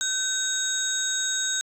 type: tone cluster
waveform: sine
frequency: 1529 / 3758 / 6580 / 7670 Hz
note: G6 / A#7 / G#8 / A#8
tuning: -44 / +13 / -17 / +48 cents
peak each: -30 / -28 / -27 / -31 dBFS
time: 0.01-1.61 s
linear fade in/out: 0 ms
effects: tanh soft clip ceiling -16 dBFS